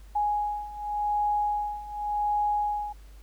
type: beating tone pair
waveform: sine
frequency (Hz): 831 / 831.88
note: G#5 / G#5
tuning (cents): +1 / +3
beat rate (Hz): 0.88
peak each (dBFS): -30 / -27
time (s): 0.15-2.93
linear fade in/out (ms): 10
effects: added 50 Hz sine -45 dBFS peak until 3.22 s + pink hiss -60 dBFS RMS until 3.22 s